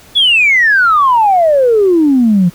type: exponential sweep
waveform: sine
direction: down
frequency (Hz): 3476 to 168.4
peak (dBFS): -5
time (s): 0.15-2.5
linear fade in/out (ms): 20
effects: tanh soft clip ceiling -1 dBFS + pink hiss -40 dBFS RMS until 2.54 s